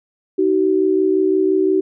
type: tone pair together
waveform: sine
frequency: 313.5 / 379.3 Hz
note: D#4 / F#4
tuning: +13 / +43 cents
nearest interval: minor third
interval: 330 cents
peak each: -18 / -14 dBFS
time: 0.38-1.81 s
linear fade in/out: 10 ms
effects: none